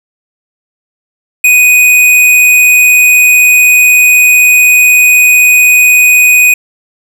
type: tone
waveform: square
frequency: 2489 Hz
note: D#7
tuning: in tune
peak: -3 dBFS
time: 1.44-6.54 s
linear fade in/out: 5 ms
effects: none